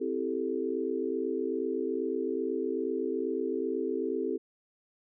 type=chord; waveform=sine; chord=A minor seventh; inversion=first; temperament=equal; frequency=261.6 / 329.6 / 392 / 440 Hz; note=C4 / E4 / G4 / A4; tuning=0 / 0 / 0 / 0 cents; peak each=-35 / -35 / -33 / -34 dBFS; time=0-4.38 s; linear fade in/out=20 ms; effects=none